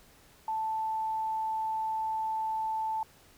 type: tone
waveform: sine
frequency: 880 Hz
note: A5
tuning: in tune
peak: -29 dBFS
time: 0.48-3.03 s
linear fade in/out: 2 ms
effects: pink hiss -59 dBFS RMS until 3.37 s